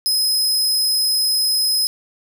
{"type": "tone", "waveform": "sawtooth", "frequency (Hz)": 5090, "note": "D#8", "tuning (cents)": 39, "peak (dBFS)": -13, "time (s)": [0.06, 1.87], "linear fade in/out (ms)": 0, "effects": []}